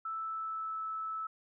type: tone with pitch glide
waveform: sine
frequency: 1318.5 to 1307.9 Hz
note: E6 to E6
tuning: 0 to -14 cents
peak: -35 dBFS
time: 0.05-1.27 s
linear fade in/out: 5 ms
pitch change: -14 cents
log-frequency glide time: 0.16-0.82 s
effects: none